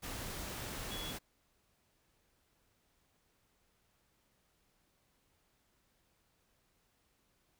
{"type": "tone in noise", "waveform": "sine", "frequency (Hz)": 3367, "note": "G#7", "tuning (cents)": 23, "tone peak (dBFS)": -44, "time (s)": [0.9, 1.13], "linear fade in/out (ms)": 20, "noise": "pink", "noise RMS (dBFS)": -43, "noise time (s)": [0.02, 1.19], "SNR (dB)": -4, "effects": ["pink hiss -75 dBFS RMS until 7.59 s"]}